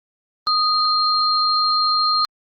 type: tone pair together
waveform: sine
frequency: 1244.5 / 4198 Hz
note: D#6 / C8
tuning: 0 / +5 cents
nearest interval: octave + major sixth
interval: 2105 cents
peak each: -18 / -18 dBFS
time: 0.47-2.25 s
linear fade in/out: 0 ms
effects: Opus 32 kbps